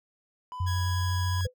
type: tone with vibrato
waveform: triangle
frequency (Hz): 997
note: B5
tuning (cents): +16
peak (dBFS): -34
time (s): 0.52-1.41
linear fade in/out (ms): 0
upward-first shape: sine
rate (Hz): 2.5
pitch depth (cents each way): 10
type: tone with pitch glide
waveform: sine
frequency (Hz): 90.9 to 91.53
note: F#2 to F#2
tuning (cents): -30 to -18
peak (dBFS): -25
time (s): 0.6-1.47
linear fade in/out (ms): 5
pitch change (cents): +12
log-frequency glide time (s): 0.85-1.17
type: tone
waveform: 15% pulse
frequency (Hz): 1661.2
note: G#6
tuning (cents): 0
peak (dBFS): -29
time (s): 0.66-1.47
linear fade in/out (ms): 20
type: tone with exponential decay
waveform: sine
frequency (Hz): 504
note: B4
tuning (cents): +35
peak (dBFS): -29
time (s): 1.45-1.54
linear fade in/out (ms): 5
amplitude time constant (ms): 18
effects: none